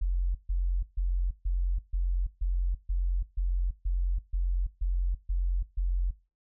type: tone bursts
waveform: sine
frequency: 44.45 Hz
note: F1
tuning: 31 cents sharp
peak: -24 dBFS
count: 13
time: 0.01-6.11 s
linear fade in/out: 10 ms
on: 340 ms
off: 140 ms
effects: noise-tail reverb RT60 0.3 s tail -19 dB re dry